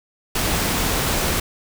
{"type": "noise", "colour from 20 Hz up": "pink", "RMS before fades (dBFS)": -21, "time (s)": [0.35, 1.4], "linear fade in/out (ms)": 5, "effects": []}